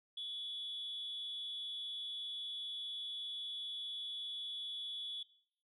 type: tone with amplitude modulation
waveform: sine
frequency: 3404 Hz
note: G#7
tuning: 42 cents sharp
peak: -37 dBFS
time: 0.17-5.23 s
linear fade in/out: 5 ms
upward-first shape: sine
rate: 275 Hz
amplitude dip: 60%
effects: noise-tail reverb RT60 0.6 s tail -20 dB re dry + tanh soft clip ceiling -35 dBFS